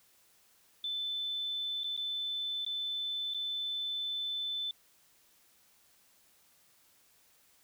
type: tone with dropouts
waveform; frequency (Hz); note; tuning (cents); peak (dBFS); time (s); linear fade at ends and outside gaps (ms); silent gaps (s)
sine; 3520; A7; 0; -33; 0.84-4.71; 2; 1.835-1.842 / 1.966-1.975 / 2.649-2.663 / 3.338-3.345
effects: white hiss -66 dBFS RMS until 7.63 s